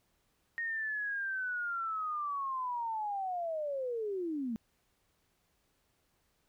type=linear sweep; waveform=sine; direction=down; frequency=1864.7 to 215 Hz; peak=-33 dBFS; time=0.58-4.56 s; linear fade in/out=0 ms; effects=pink hiss -75 dBFS RMS until 6.48 s